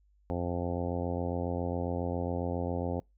harmonic tone, 87.31 Hz, F2, in tune, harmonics 1 / 2 / 3 / 4 / 5 / 6 / 7 / 8 / 9 / 10, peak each -35 / -38 / -37 / -41 / -40 / -38 / -44 / -43 / -44 / -48 dBFS, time 0.3-3 s, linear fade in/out 0 ms, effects noise-tail reverb RT60 0.2 s tail -26 dB re dry + added 50 Hz sine -63 dBFS peak until 3.17 s

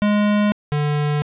square tone pair in turn, 207.7 / 147.79 Hz, G#3 / D3, 0 / +11 cents, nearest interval tritone, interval 589 cents, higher first, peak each -15 / -18 dBFS, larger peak first, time 0.02-0.52 / 0.72-1.22 s, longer neither, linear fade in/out 0 ms, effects resampled to 8000 Hz + 9-bit

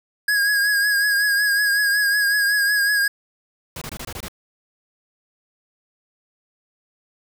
square tone with vibrato, 1651 Hz, G#6, 11 cents flat, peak -17 dBFS, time 0.28-3.08 s, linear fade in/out 5 ms, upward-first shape triangle, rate 5.4 Hz, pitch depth 48 cents each way
pink noise bursts, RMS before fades -32 dBFS, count 7, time 3.76-4.283 s, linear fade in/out 2 ms, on 55 ms, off 23 ms
effects none

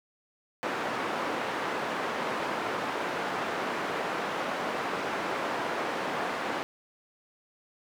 white band-pass noise, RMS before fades -32 dBFS, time 0.63-6.63 s, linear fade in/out 0 ms, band 240 to 1300 Hz, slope 12 dB/octave, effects none

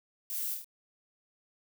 violet noise with echo, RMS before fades -37 dBFS, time 0.3-0.54 s, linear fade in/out 0 ms, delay 26 ms, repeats 4, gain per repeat -3 dB, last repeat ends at 0.644 s, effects none

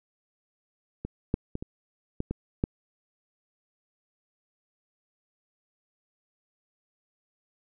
clicks, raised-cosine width 3 ms, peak -20 / -11 / -19 / -22 / -16 / -17 / -11 dBFS, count 7, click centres 1.05 / 1.341 / 1.554 / 1.625 / 2.204 / 2.31 / 2.639 s, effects none

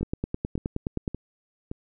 two click trains, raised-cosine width 3 ms, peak -19 / -14 dBFS, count 4 / 11, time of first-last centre 0.01-1.715 / 0.03-1.078 s, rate 1.76 / 9.54 Hz, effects none

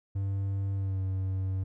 triangle tone with pitch glide, 98 to 94.94 Hz, G2 to F#2, 0 to +45 cents, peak -26 dBFS, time 0.15-1.64 s, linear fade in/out 10 ms, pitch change -55 cents, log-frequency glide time 0.75-1.01 s, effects none

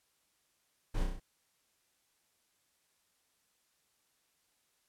brown noise with echo, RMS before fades -33 dBFS, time 0.94-1.04 s, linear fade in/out 10 ms, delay 32 ms, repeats 5, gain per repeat -3 dB, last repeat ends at 1.2 s, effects white hiss -75 dBFS RMS until 4.88 s + low-pass 12000 Hz 12 dB/octave

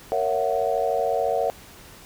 sine chord, F# dominant seventh, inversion first, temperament just, 462.5 / 555 / 666 / 740 Hz, A#4 / C#5 / E5 / F#5, -14 / +2 / +18 / 0 cents, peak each -26 dBFS, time 0.12-1.5 s, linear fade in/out 0 ms, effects pink hiss -46 dBFS RMS until 2.05 s

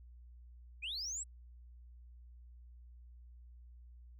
sine linear sweep, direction up, 2300 to 7980 Hz, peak -37 dBFS, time 0.82-1.24 s, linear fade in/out 20 ms, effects tanh soft clip ceiling -35 dBFS + added 60 Hz sine -53 dBFS peak until 4.19 s

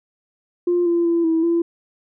sine tone with pitch steps, 351 / 341.9 / 337.9 / 325.3 / 338.2 Hz, F4 / F4 / E4 / E4 / E4, +9 / -37 / +43 / -23 / +44 cents, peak -14 dBFS, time 0.67-1.62 s, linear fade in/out 5 ms, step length 190 ms, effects tanh soft clip ceiling -11 dBFS

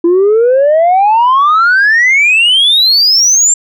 sine exponential sweep, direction up, 333.9 to 7459 Hz, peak -3 dBFS, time 0.04-3.54 s, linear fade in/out 5 ms, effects tanh soft clip ceiling -3 dBFS

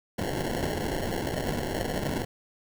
white noise with sample-and-hold, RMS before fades -30 dBFS, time 0.18-2.25 s, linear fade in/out 5 ms, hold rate 1225 Hz, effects none

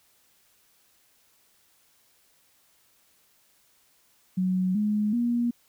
sine tone with pitch steps, 185 / 210.1 / 238.5 Hz, F#3 / G#3 / A#3, 0 / +20 / +40 cents, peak -22 dBFS, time 4.37-5.51 s, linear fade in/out 10 ms, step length 380 ms, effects white hiss -64 dBFS RMS until 5.68 s

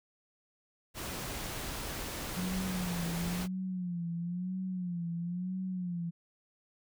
pink noise, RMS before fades -39 dBFS, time 0.94-3.48 s, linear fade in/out 50 ms
sine tone with vibrato, 178 Hz, F3, 33 cents sharp, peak -33 dBFS, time 2.36-6.11 s, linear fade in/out 20 ms, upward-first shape sine, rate 1 Hz, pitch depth 89 cents each way
effects none

